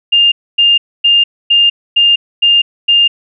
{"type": "tone bursts", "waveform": "sine", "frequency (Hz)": 2809, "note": "F7", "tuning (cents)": 9, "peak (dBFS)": -5, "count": 7, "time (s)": [0.12, 3.08], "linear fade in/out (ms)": 10, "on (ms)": 200, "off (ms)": 260, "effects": []}